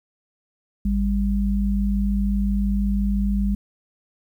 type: tone pair together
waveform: sine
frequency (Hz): 52.87 / 199.6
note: G#1 / G3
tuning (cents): +32 / +32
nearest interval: octave + major seventh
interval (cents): 2300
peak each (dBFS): -21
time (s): 0.85-3.55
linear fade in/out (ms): 5
effects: 9-bit